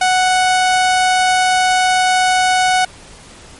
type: tone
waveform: sawtooth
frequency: 740 Hz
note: F#5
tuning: in tune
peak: -7 dBFS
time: 0.01-2.85 s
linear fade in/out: 5 ms
effects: pink hiss -39 dBFS RMS until 3.59 s + MP3 48 kbps